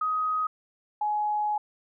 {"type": "tone pair in turn", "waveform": "sine", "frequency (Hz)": [1257, 840.9], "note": ["D#6", "G#5"], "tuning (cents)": [17, 21], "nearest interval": "perfect fifth", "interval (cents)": 696, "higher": "first", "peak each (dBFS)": -24, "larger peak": "neither", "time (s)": [[0.01, 0.47], [1.01, 1.58]], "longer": "second", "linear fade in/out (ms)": 5, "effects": []}